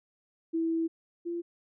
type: tone pair in turn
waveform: sine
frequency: 328 / 342.6 Hz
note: E4 / F4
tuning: -9 / -33 cents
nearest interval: minor second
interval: 76 cents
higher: second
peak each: -26 / -31 dBFS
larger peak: first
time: 0.53-0.88 / 1.25-1.42 s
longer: first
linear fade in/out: 20 ms
effects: none